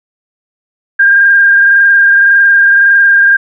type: tone with frequency modulation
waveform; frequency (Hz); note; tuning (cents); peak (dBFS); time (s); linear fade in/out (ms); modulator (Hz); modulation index
sine; 1603; G6; +38; -3; 0.99-3.37; 10; 21.8; 1
effects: none